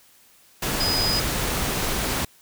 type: tone in noise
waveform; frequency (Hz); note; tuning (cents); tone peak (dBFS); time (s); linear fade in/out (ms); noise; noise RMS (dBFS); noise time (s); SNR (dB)
sine; 4978; D#8; 0; -22; 0.8-1.2; 5; pink; -25; 0.62-2.25; 0
effects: white hiss -55 dBFS RMS until 2.41 s